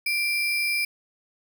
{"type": "tone with sample-and-hold", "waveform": "sine", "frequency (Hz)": 2356, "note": "D7", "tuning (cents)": 5, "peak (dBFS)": -22, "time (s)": [0.06, 0.85], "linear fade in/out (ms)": 5, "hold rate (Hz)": 7350, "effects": []}